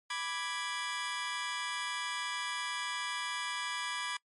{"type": "chord", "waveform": "20% pulse", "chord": "G# diminished", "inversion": "first", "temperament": "equal", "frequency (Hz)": [987.8, 1174.7, 1661.2], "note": ["B5", "D6", "G#6"], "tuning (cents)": [0, 0, 0], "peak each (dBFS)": [-34, -35, -34], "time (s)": [0.1, 4.17], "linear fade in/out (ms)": 5, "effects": ["noise-tail reverb RT60 0.1 s tail -26 dB re dry", "MP3 48 kbps"]}